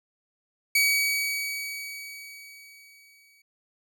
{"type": "tone with exponential decay", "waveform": "sawtooth", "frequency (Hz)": 2267, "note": "C#7", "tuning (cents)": 38, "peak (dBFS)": -15, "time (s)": [0.75, 3.42], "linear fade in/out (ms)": 5, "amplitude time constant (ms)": 580, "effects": []}